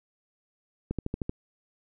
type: click train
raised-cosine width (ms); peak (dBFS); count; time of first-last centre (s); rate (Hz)
3; -17; 6; 0.91-1.295; 13
effects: none